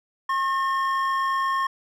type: tone pair together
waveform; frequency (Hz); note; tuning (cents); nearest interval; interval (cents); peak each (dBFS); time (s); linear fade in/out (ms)
triangle; 1078.6 / 1814; C#6 / A#6; -48 / -48; major sixth; 900; -20 / -28; 0.29-1.67; 5
effects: none